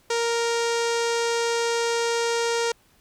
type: tone with low-pass filter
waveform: sawtooth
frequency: 466.2 Hz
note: A#4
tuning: in tune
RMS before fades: -24 dBFS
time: 0.1-2.72 s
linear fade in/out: 5 ms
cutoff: 6700 Hz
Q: 1.8
effects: pink hiss -60 dBFS RMS until 3 s